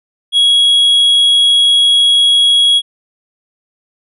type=tone; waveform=triangle; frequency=3322 Hz; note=G#7; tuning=in tune; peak=-5 dBFS; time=0.32-2.82 s; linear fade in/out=50 ms; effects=resampled to 32000 Hz